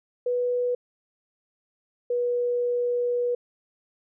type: tone pair in turn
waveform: sine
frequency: 491.3 / 485.9 Hz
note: B4 / B4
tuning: -9 / -28 cents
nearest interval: unison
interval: 19 cents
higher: first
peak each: -22 dBFS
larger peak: neither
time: 0.26-0.75 / 2.1-3.35 s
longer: second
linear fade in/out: 5 ms
effects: none